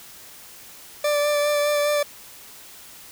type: tone with vibrato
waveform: 40% pulse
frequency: 587.3 Hz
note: D5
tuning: in tune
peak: -18 dBFS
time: 1.04-2.03 s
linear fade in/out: 5 ms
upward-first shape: sine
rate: 4.9 Hz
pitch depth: 16 cents each way
effects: white hiss -44 dBFS RMS until 3.11 s